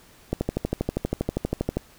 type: click train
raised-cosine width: 2 ms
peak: -10 dBFS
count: 19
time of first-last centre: 0.33-1.77 s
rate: 12.5 Hz
effects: pink hiss -53 dBFS RMS until 1.98 s